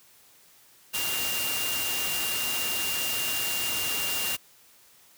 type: tone in noise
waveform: sine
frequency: 2794 Hz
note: F7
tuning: in tune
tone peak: -31 dBFS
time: 0.93-4.37 s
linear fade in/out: 20 ms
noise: white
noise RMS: -30 dBFS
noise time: 0.93-4.37 s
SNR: -4 dB
effects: white hiss -57 dBFS RMS until 5.17 s + high-pass 60 Hz 12 dB/octave